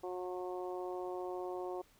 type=harmonic tone; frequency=181.5 Hz; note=F#3; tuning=33 cents flat; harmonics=2 / 3 / 4 / 5 / 6; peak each=-40 / -46 / -45 / -50 / -52 dBFS; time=0.03-1.82 s; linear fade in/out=10 ms; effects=pink hiss -67 dBFS RMS until 1.99 s